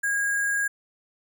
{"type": "tone with sample-and-hold", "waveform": "sine", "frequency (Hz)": 1635, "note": "G#6", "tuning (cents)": -28, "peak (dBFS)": -22, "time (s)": [0.03, 0.68], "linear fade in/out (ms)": 10, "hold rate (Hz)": 8820, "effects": []}